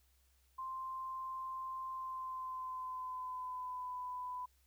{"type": "tone with pitch glide", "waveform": "sine", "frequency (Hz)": [1046.5, 998.7], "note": ["C6", "B5"], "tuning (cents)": [0, 19], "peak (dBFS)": -40, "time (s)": [0.58, 4.46], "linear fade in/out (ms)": 10, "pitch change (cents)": -81, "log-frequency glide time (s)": [1.9, 3.97], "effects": ["added 65 Hz sine -70 dBFS peak until 4.66 s", "white hiss -75 dBFS RMS until 4.66 s"]}